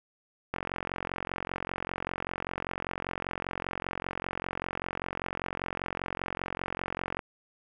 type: click train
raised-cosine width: 0.5 ms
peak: -17 dBFS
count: 301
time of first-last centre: 0.54-7.192 s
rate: 45.1 Hz
effects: none